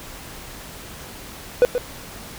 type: tone with echo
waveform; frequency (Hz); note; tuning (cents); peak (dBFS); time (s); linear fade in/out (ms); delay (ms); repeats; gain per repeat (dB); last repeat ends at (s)
triangle; 493.9; B4; 0; -7; 1.62-1.65; 0; 130; 1; -9; 1.78
effects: pink hiss -38 dBFS RMS until 2.38 s